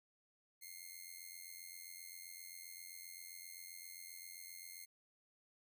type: tone with amplitude modulation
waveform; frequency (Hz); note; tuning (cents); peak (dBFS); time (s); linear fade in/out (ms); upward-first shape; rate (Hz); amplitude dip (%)
5% pulse; 2123; C7; +25; -37; 0.61-4.86; 20; sine; 87.6; 75
effects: none